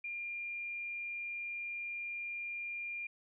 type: tone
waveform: sine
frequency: 2400 Hz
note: D7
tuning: 37 cents sharp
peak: -38 dBFS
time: 0.04-3.07 s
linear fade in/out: 5 ms
effects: none